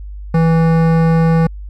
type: tone with hard clipping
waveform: sine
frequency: 163.9 Hz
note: E3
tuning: 10 cents flat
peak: -11 dBFS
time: 0.34-1.47 s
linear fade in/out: 5 ms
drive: 16 dB
effects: added 50 Hz sine -26 dBFS peak until 1.69 s